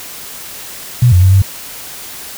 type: tone with pitch steps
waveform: sine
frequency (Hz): 122.6 / 89.7 / 94 / 96.7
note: B2 / F2 / F#2 / G2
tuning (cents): -12 / +47 / +28 / -23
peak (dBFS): -4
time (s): 1.02-1.42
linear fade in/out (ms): 5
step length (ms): 100
effects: white hiss -29 dBFS RMS until 2.37 s